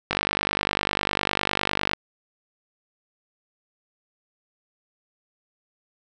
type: click train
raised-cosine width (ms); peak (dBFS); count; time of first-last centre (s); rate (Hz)
0.3; -5; 92; 0.11-1.934; 49.9
effects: none

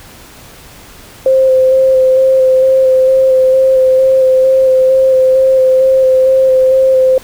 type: tone with vibrato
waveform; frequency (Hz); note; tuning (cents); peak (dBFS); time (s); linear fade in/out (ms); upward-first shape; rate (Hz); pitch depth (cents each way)
sine; 523.3; C5; 0; -5; 1.26-7.18; 2; square; 2.2; 12
effects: pink hiss -36 dBFS RMS until 7.23 s

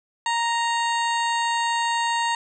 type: harmonic tone with a mistuned harmonic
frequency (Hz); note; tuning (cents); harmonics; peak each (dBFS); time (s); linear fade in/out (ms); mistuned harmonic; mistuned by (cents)
932.3; A#5; 0; 1 / 2 / 3 / 4 / 5 / 7 / 8 / 9; -22 / -28 / -32 / -34 / -36 / -39 / -40 / -41; 0.26-2.35; 2; 5; -95
effects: none

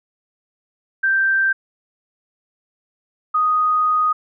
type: tone pair in turn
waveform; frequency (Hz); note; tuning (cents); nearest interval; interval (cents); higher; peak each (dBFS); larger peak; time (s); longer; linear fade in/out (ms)
sine; 1568 / 1244.5; G6 / D#6; 0 / 0; major third; 400; first; -14; neither; 1.03-1.53 / 3.34-4.13; second; 10
effects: none

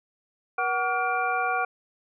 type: tone cluster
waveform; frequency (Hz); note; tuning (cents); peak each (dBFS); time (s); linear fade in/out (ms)
sine; 478.7 / 749 / 1141 / 1422 / 2370; A#4 / F#5 / C#6 / F6 / D7; +46 / +21 / +50 / +31 / +15; -34 / -27 / -30 / -28 / -33; 0.58-1.65; 5
effects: none

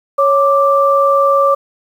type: tone pair together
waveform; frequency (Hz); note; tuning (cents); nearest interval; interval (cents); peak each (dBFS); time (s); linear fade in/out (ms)
sine; 554.4 / 1174.7; C#5 / D6; 0 / 0; octave + minor second; 1300; -11; 0.18-1.55; 10
effects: 7-bit

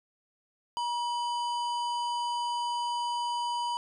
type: harmonic tone with a mistuned harmonic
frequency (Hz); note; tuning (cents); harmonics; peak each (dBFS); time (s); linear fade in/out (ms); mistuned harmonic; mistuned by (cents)
955; A#5; +42; 1 / 3 / 5 / 7 / 9 / 10; -29 / -39 / -43 / -52 / -54 / -55; 0.77-3.77; 0; 3; +79
effects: none

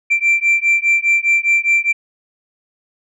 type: beating tone pair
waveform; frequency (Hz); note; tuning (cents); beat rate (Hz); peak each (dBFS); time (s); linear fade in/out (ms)
sine; 2349 / 2353.9; D7 / D7; 0 / +3; 4.9; -13; 0.1-1.93; 20
effects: tanh soft clip ceiling -8 dBFS

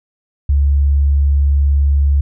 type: tone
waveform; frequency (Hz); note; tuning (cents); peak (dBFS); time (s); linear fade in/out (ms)
sine; 70.6; C#2; +32; -9; 0.49-2.21; 5
effects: none

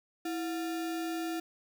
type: tone with sample-and-hold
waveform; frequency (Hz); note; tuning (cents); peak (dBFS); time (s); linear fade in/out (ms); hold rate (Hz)
sine; 328.9; E4; -4; -32; 0.25-1.4; 5; 1050
effects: none

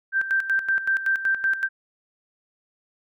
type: tone with tremolo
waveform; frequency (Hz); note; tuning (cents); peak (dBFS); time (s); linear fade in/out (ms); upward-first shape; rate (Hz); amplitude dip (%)
sine; 1568; G6; 0; -18; 0.12-1.69; 50; square; 5.3; 70
effects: none

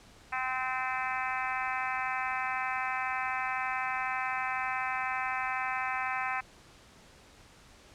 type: harmonic tone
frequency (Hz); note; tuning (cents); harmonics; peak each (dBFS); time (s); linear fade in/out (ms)
258; C4; -24; 3 / 4 / 5 / 6 / 7 / 8 / 9 / 10; -36 / -37 / -38 / -39 / -39 / -40 / -41 / -41; 0.32-6.41; 10
effects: pink hiss -56 dBFS RMS until 7.94 s + low-pass 8000 Hz 12 dB/octave

